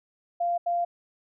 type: tone bursts at uneven times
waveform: sine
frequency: 694 Hz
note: F5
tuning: 11 cents flat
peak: -23 dBFS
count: 2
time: 0.4-0.58 / 0.66-0.85 s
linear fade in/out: 10 ms
effects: none